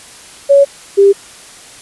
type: tone pair in turn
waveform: sine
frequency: 560 / 397.4 Hz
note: C#5 / G4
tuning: +18 / +24 cents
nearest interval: tritone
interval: 594 cents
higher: first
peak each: -3 dBFS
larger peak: neither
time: 0.49-0.65 / 0.97-1.13 s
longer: neither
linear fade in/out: 20 ms
effects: white hiss -36 dBFS RMS until 1.81 s + resampled to 24000 Hz